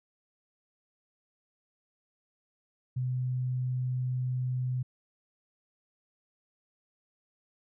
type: tone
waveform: sine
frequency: 126.8 Hz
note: B2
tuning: 46 cents sharp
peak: -28 dBFS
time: 2.96-4.83 s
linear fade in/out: 10 ms
effects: none